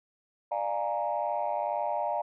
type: chord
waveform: sine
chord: Bb dominant seventh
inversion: first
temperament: equal with one note detuned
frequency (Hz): 595.9 / 698.5 / 830.6 / 932.3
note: D5 / F5 / Ab5 / Bb5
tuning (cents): +25 / 0 / 0 / 0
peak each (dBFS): -32 / -32 / -33 / -33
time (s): 0.51-2.22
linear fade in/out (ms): 10
effects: tanh soft clip ceiling -20 dBFS